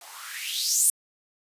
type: noise with band-pass filter sweep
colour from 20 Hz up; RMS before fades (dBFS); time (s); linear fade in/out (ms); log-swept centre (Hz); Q
violet; -27; 0.01-0.9; 2; 670 to 9700; 4.5
effects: resampled to 32000 Hz